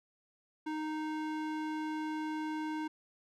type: tone with band-pass filter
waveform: square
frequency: 310 Hz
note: D#4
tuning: 6 cents flat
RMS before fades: -37 dBFS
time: 0.66-2.88 s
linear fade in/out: 10 ms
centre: 780 Hz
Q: 0.59
effects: none